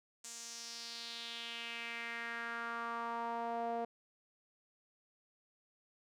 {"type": "tone with band-pass filter sweep", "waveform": "sawtooth", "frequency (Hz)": 233.1, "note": "A#3", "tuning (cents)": 0, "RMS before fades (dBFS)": -42, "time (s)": [0.24, 3.85], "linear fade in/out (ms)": 5, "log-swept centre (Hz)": [7300, 620], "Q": 3.2, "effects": []}